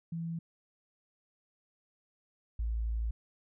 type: tone pair in turn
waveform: sine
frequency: 166.2 / 56.06 Hz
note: E3 / A1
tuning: +15 / +33 cents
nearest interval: octave + perfect fifth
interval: 1882 cents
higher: first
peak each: -34 / -30 dBFS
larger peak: second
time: 0.12-0.39 / 2.59-3.11 s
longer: second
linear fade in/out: 5 ms
effects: none